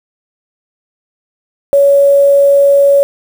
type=tone with quantisation; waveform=sine; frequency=561 Hz; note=C#5; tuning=21 cents sharp; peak=-4 dBFS; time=1.73-3.03 s; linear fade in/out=0 ms; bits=5; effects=none